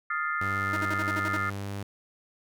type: chord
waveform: sine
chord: F dominant seventh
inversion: third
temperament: equal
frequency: 1244.5 / 1396.9 / 1760 / 2093 Hz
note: Eb6 / F6 / A6 / C7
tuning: 0 / 0 / 0 / 0 cents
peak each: -31 / -31 / -35 / -36 dBFS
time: 0.1-1.5 s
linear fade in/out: 5 ms
type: tone with pitch glide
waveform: sawtooth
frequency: 98 to 100 Hz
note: G2 to G2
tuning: 0 to +35 cents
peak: -29 dBFS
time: 0.41-1.83 s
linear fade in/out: 5 ms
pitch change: +35 cents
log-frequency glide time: 1.18-1.69 s
type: tone bursts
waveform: sawtooth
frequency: 313.1 Hz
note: D#4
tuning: 11 cents sharp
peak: -27 dBFS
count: 8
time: 0.73-1.37 s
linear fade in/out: 5 ms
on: 38 ms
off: 48 ms
effects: none